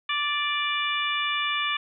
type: harmonic tone with a mistuned harmonic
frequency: 585 Hz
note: D5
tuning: 7 cents flat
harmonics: 2 / 3 / 4 / 5 / 6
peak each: -29 / -32 / -29 / -31 / -32 dBFS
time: 0.09-1.77 s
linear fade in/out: 5 ms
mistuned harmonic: 4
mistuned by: +17 cents
effects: none